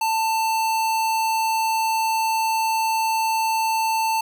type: tone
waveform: square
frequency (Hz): 890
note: A5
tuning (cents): +20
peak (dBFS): -20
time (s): 0.01-4.21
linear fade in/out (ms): 5
effects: none